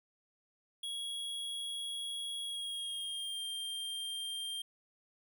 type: tone with pitch glide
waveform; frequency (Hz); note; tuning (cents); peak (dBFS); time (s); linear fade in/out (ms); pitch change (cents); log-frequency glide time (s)
square; 3322 to 3185; G#7 to G7; 0 to +27; -38; 0.83-4.62; 5; -73; 2.43-3.43
effects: none